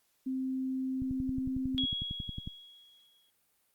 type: tone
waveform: sine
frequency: 261.6 Hz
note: C4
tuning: in tune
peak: -31 dBFS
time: 0.26-1.86 s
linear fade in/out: 10 ms
type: click train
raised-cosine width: 5 ms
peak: -26 dBFS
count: 17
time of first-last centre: 1.02-2.475 s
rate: 11 Hz
type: tone with exponential decay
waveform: sine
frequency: 3322 Hz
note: G#7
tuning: in tune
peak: -28 dBFS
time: 1.78-3.3 s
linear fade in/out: 0 ms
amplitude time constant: 330 ms
effects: white hiss -73 dBFS RMS until 3.74 s + Opus 48 kbps